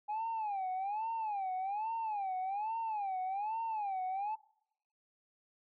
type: tone with vibrato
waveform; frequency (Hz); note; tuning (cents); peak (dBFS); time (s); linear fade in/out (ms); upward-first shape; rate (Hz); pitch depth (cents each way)
sine; 822; G#5; -18; -32; 0.08-4.36; 20; sine; 1.2; 180
effects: noise-tail reverb RT60 0.8 s tail -26 dB re dry + tanh soft clip ceiling -32 dBFS